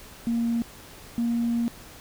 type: tone pair in turn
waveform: sine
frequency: 233.1 / 234.6 Hz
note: A#3 / A#3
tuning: 0 / +11 cents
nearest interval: unison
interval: 11 cents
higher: second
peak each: -21 dBFS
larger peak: neither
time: 0.27-0.62 / 1.18-1.68 s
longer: second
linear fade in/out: 0 ms
effects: tanh soft clip ceiling -18 dBFS + pink hiss -46 dBFS RMS until 2 s